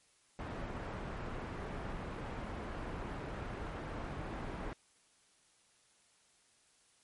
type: low-pass noise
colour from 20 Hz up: pink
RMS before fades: -42 dBFS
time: 0.39-4.73 s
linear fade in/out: 0 ms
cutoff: 1600 Hz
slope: 12 dB/octave
effects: white hiss -69 dBFS RMS until 7.03 s + MP3 48 kbps